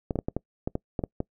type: clicks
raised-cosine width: 2 ms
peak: -14 dBFS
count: 10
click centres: 0.108 / 0.157 / 0.189 / 0.285 / 0.366 / 0.675 / 0.754 / 0.992 / 1.038 / 1.204 s
effects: noise-tail reverb RT60 0.1 s tail -25 dB re dry